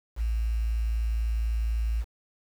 sine tone with quantisation, 56 Hz, A1, 31 cents sharp, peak -24 dBFS, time 0.16-2.05 s, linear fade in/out 50 ms, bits 8, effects none

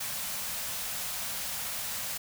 white band-stop noise, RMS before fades -35 dBFS, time 0-2.18 s, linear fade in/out 10 ms, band 250 to 490 Hz, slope 48 dB/octave, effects none

